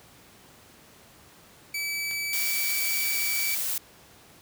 sawtooth tone, 2300 Hz, D7, 37 cents flat, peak -25 dBFS, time 1.74-3.55 s, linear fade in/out 5 ms
clicks, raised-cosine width 0.2 ms, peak -23 / -31 dBFS, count 2, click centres 2.112 / 2.133 s
blue noise, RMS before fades -29 dBFS, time 2.33-3.78 s, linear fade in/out 2 ms
effects pink hiss -53 dBFS RMS until 4.41 s + high-pass 80 Hz 12 dB/octave

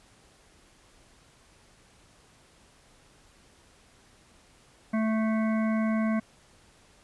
harmonic tone, 220 Hz, A3, in tune, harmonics 1 / 3 / 5 / 7 / 9 / 10, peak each -24 / -34 / -38 / -41 / -43 / -44 dBFS, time 4.93-6.2 s, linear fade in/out 10 ms, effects pink hiss -59 dBFS RMS until 7.03 s + resampled to 24000 Hz

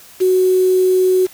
sine tone with quantisation, 370.8 Hz, F#4, 4 cents sharp, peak -10 dBFS, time 0.2-1.27 s, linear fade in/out 20 ms, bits 5, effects white hiss -42 dBFS RMS until 1.33 s

